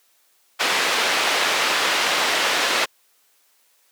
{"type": "low-pass noise", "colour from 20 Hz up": "white", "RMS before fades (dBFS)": -20, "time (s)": [0.59, 2.86], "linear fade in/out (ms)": 20, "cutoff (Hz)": 3300, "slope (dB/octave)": 12, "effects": ["white hiss -61 dBFS RMS until 3.91 s", "high-pass 400 Hz 12 dB/octave"]}